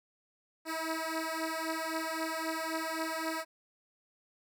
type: beating tone pair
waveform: 10% pulse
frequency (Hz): 320.1 / 323.9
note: D#4 / E4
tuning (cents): +49 / -30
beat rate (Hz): 3.8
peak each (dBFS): -28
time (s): 0.65-3.45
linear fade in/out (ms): 50
effects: none